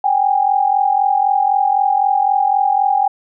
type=tone pair together; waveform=sine; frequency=774.1 / 818 Hz; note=G5 / G#5; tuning=-22 / -26 cents; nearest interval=minor second; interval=96 cents; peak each=-15 / -14 dBFS; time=0.04-3.08 s; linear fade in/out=5 ms; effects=none